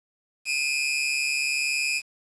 sawtooth tone pair together, 2425 / 2566 Hz, D#7 / E7, -45 / -47 cents, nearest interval minor second, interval 98 cents, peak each -23 dBFS, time 0.45-2.02 s, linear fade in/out 50 ms, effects resampled to 22050 Hz + 8-bit

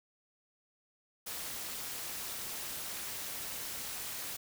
white noise with amplitude modulation, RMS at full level -38 dBFS, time 1.26-4.37 s, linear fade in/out 10 ms, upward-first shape sine, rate 235 Hz, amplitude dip 60%, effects none

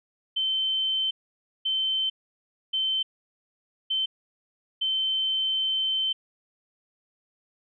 sine tone bursts at uneven times, 3087 Hz, G7, 27 cents flat, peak -23 dBFS, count 5, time 0.36-1.11 / 1.65-2.1 / 2.73-3.03 / 3.9-4.06 / 4.81-6.13 s, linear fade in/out 10 ms, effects none

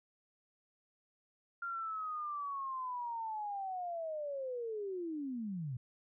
sine linear sweep, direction down, 1396.9 to 116.54 Hz, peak -37 dBFS, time 1.62-5.77 s, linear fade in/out 5 ms, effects none

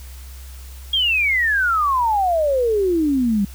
sine exponential sweep, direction down, 3300 to 193.3 Hz, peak -15 dBFS, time 0.93-3.45 s, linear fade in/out 5 ms, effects added 65 Hz sine -34 dBFS peak until 3.54 s + white hiss -45 dBFS RMS until 3.54 s

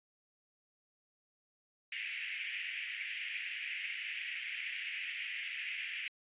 white band-pass noise, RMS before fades -41 dBFS, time 1.92-6.08 s, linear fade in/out 2 ms, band 1900 to 2800 Hz, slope 48 dB/octave, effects resampled to 8000 Hz

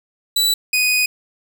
sawtooth tone pair in turn, 3951 / 2489 Hz, B7 / D#7, 0 / 0 cents, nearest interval minor sixth, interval 800 cents, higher first, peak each -11 dBFS, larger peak neither, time 0.36-0.54 / 0.73-1.06 s, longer second, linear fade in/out 5 ms, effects none

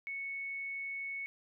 sine tone, 2212 Hz, C#7, 4 cents flat, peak -37 dBFS, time 0.07-1.26 s, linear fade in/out 0 ms, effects none

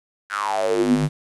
square tone with high-pass filter sweep, 50.9 Hz, G#1, 34 cents flat, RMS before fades -20 dBFS, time 0.29-1.09 s, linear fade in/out 50 ms, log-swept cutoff 1600 to 150 Hz, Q 8.5, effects resampled to 24000 Hz + 8-bit

